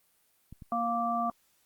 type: clicks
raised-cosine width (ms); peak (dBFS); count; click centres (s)
5; -33; 2; 0.526 / 0.622
type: harmonic tone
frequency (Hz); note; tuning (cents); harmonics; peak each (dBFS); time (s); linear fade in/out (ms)
233.9; A#3; +6; 1 / 3 / 5; -34 / -30 / -31; 0.72-1.3; 2
effects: white hiss -69 dBFS RMS until 1.65 s + Opus 32 kbps